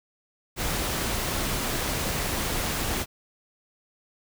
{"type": "noise", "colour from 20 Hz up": "pink", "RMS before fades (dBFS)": -28, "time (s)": [0.56, 3.06], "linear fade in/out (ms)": 50, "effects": []}